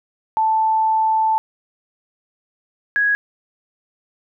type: tone pair in turn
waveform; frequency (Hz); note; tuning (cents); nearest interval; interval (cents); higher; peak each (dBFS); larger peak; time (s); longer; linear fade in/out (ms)
sine; 880 / 1661.2; A5 / G#6; 0 / 0; major seventh; 1100; second; -14; neither; 0.37-1.38 / 2.96-3.15; first; 0
effects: none